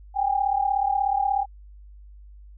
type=tone pair together; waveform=sine; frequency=779 / 815.6 Hz; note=G5 / G#5; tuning=-11 / -32 cents; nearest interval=minor second; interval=79 cents; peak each=-23 dBFS; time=0.14-1.46 s; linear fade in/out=50 ms; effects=added 50 Hz sine -43 dBFS peak until 2.57 s